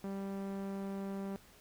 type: tone with low-pass filter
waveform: sawtooth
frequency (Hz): 196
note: G3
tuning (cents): 0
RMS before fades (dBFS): -40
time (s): 0.04-1.36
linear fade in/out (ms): 0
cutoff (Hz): 1200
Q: 0.51
effects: pink hiss -61 dBFS RMS until 1.6 s